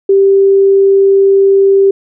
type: tone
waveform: sine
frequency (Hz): 392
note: G4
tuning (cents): 0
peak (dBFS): -4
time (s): 0.09-1.91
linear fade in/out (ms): 5
effects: none